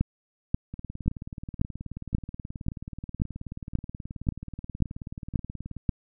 two click trains, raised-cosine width 5 ms, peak -24 / -10 dBFS, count 95 / 12, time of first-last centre 0.74-5.767 / 0.01-5.892 s, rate 18.7 / 1.87 Hz, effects none

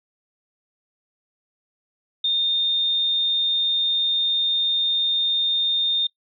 sine tone, 3643 Hz, A#7, 41 cents flat, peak -18 dBFS, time 2.24-6.07 s, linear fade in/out 5 ms, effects noise-tail reverb RT60 0.1 s tail -20 dB re dry

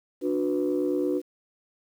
sine chord, B minor, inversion first, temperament equal with one note detuned, 293.7 / 362.6 / 493.9 Hz, D4 / F#4 / B4, 0 / -35 / 0 cents, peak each -26 / -26 / -29 dBFS, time 0.21-1.22 s, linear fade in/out 50 ms, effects tanh soft clip ceiling -16 dBFS + 9-bit

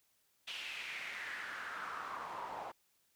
pink noise with band-pass filter sweep, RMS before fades -44 dBFS, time 0.47-2.72 s, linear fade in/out 10 ms, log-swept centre 3000 to 800 Hz, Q 3.9, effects white hiss -75 dBFS RMS until 3.15 s

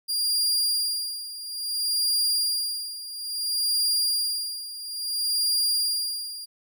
sawtooth tone with tremolo, 4806 Hz, D8, 39 cents sharp, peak -18 dBFS, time 0.08-6.46 s, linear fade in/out 20 ms, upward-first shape sine, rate 0.59 Hz, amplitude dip 80%, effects none

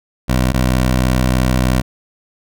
15% pulse tone pair in turn, 63.2 / 63.2 Hz, B1 / B1, +41 / +41 cents, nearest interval unison, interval 0 cents, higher neither, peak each -6 dBFS, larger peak neither, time 0.28-0.53 / 0.53-1.82 s, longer second, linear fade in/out 20 ms, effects none

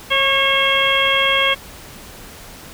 harmonic tone with a mistuned harmonic, 543 Hz, C#5, 36 cents flat, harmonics 1 / 2 / 3 / 4 / 5 / 6, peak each -22 / -21 / -23 / -19 / -22 / -18 dBFS, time 0.1-1.55 s, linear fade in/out 20 ms, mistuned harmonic 2, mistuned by +29 cents, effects pink hiss -38 dBFS RMS until 2.73 s

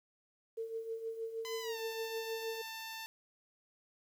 sine tone with tremolo, 451.5 Hz, A4, 45 cents sharp, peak -35 dBFS, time 0.57-2.62 s, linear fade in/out 10 ms, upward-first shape triangle, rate 6.4 Hz, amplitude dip 70%
10% pulse tone with pitch glide, 1013 to 892.1 Hz, B5 to A5, +44 to +24 cents, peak -34 dBFS, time 1.45-3.06 s, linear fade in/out 0 ms, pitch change -220 cents, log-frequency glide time 1.6-1.78 s
effects 11-bit

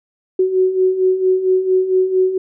sine beating tone pair, 370 / 374.4 Hz, F#4 / F#4, 0 / +20 cents, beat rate 4.4 Hz, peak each -19 / -13 dBFS, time 0.39-2.38 s, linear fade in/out 5 ms, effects none

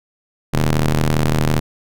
sawtooth ring-modulated tone, 77.7 Hz, D#2, 2 cents flat, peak -7 dBFS, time 0.53-1.6 s, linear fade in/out 10 ms, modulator 61.6 Hz, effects none

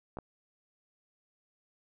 clicks, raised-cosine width 1 ms, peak -26 dBFS, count 2, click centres 0.171 / 0.187 s, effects none

